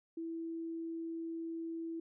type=tone; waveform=sine; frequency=329.6 Hz; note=E4; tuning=in tune; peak=-38 dBFS; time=0.17-2 s; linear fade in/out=5 ms; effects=none